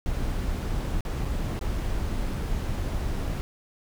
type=noise with dropouts; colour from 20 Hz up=brown; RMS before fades=-28 dBFS; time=0.06-3.41 s; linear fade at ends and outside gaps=0 ms; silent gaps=1.007-1.051 / 1.25-1.254 / 1.592-1.612 s; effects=none